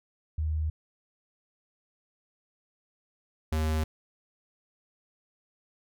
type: tone pair in turn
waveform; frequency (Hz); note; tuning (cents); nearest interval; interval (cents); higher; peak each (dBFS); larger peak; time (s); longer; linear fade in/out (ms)
sine / square; 77.7 / 78.33; D#2 / D#2; -2 / +12; unison; 14; second; -26; neither; 0.38-0.7 / 3.52-3.84; neither; 5
effects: none